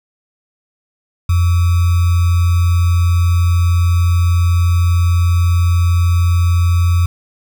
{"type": "tone with sample-and-hold", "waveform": "sine", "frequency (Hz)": 86.8, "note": "F2", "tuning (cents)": -10, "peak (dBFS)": -9, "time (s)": [1.29, 7.06], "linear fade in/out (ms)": 5, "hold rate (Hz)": 1225, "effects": []}